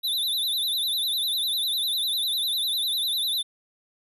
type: tone with vibrato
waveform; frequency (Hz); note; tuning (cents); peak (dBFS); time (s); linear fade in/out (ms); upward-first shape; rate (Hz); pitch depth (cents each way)
square; 3743; A#7; +6; -24; 0.03-3.43; 20; sine; 10; 130
effects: none